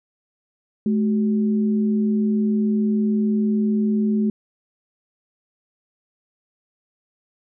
sine tone pair together, 213.4 / 377.9 Hz, G#3 / F#4, +47 / +37 cents, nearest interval minor seventh, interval 990 cents, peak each -17 / -28 dBFS, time 0.86-4.3 s, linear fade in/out 2 ms, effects none

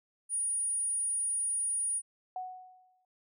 sine tone, 9590 Hz, D9, 35 cents sharp, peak -29 dBFS, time 0.29-2.02 s, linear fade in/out 50 ms
sine tone with exponential decay, 740 Hz, F#5, in tune, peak -33 dBFS, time 2.36-3.05 s, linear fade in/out 2 ms, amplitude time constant 150 ms
effects none

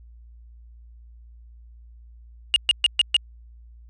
triangle tone bursts, 2846 Hz, F7, 32 cents sharp, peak -11 dBFS, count 5, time 2.54-3.165 s, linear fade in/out 0 ms, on 21 ms, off 130 ms, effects added 58 Hz sine -44 dBFS peak until 3.89 s + resampled to 24000 Hz

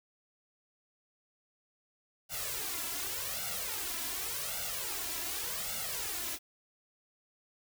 white noise with flanger, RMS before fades -37 dBFS, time 2.29-6.39 s, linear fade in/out 50 ms, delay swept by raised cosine 1.4 to 3 ms, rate 0.87 Hz, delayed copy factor +0.9, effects none

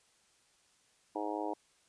harmonic tone, 104.7 Hz, G#2, 15 cents sharp, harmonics 3 / 4 / 5 / 6 / 7 / 8 / 9, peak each -39 / -42 / -43 / -44 / -42 / -42 / -43 dBFS, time 1.15-1.54 s, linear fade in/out 10 ms, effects white hiss -69 dBFS RMS until 1.88 s + resampled to 22050 Hz

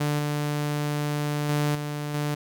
sawtooth tone with level steps, 147.6 Hz, D3, 9 cents sharp, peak -19 / -21 / -18 / -25 / -21 dBFS, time 0-2.35 s, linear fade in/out 10 ms, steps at 0.19 / 1.49 / 1.75 / 2.14 s, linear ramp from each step 2 ms, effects none

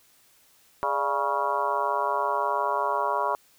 harmonic tone with a mistuned harmonic, 138.59 Hz, C#3, in tune, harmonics 3 / 4 / 5 / 6 / 7 / 8 / 9 / 10, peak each -34 / -31 / -33 / -35 / -27 / -29 / -40 / -36 dBFS, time 0.83-3.35 s, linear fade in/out 0 ms, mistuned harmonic 4, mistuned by +100 cents, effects white hiss -60 dBFS RMS until 3.58 s

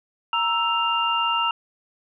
sine tone cluster, 934 / 1322 / 2797 Hz, A#5 / E6 / F7, +3 / +5 / +2 cents, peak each -24 dBFS, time 0.33-1.51 s, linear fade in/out 2 ms, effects none

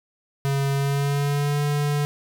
square tone with pitch glide, 138.59 to 145.9 Hz, C#3 to D3, 0 to -11 cents, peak -21 dBFS, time 0.45-2.05 s, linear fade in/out 0 ms, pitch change +89 cents, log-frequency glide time 0.73-1.62 s, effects none

